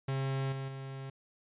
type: tone with level steps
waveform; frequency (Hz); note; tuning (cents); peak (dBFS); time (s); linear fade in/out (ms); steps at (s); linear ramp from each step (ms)
45% pulse; 134.7; C#3; -49; -31 / -36 / -40; 0.08-1.1; 5; 0.52 / 0.68; 5
effects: resampled to 8000 Hz